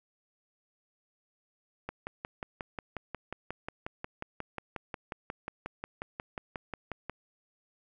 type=click train; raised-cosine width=0.5 ms; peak=-21 dBFS; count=30; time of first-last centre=1.89-7.096 s; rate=5.57 Hz; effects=none